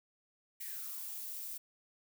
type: noise with high-pass filter sweep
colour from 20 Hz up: violet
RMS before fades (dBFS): -43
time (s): 0.6-1.58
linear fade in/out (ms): 10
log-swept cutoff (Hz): 2100 to 290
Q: 6.4
effects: none